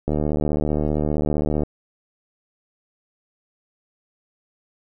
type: click train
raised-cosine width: 2 ms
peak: -9 dBFS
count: 118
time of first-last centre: 0.08-1.634 s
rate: 75.3 Hz
effects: none